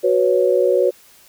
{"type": "chord", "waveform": "sine", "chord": "F# suspended fourth", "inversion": "none", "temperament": "equal", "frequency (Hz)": [370, 493.9, 554.4], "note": ["F#4", "B4", "C#5"], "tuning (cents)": [0, 0, 0], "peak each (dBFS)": -17, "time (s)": [0.03, 0.91], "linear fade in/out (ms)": 20, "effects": ["white hiss -49 dBFS RMS until 1.28 s"]}